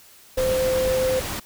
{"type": "tone in noise", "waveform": "sine", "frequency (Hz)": 517, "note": "C5", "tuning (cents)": -21, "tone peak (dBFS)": -19, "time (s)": [0.37, 1.2], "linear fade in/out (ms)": 10, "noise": "pink", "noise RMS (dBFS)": -29, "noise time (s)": [0.37, 1.4], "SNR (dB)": 7, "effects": ["white hiss -50 dBFS RMS until 1.45 s"]}